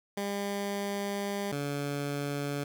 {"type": "tone pair in turn", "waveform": "15% pulse", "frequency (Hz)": [201, 143.08], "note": ["G3", "D3"], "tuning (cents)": [44, -45], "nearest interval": "tritone", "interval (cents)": 589, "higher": "first", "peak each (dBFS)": -25, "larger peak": "neither", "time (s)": [[0.17, 1.52], [1.52, 2.64]], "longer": "first", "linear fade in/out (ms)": 5, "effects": []}